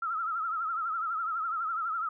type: tone with vibrato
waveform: sine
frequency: 1318.5 Hz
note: E6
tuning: in tune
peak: -29 dBFS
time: 0.02-2.09 s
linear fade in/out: 5 ms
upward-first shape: triangle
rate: 12 Hz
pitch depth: 110 cents each way
effects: none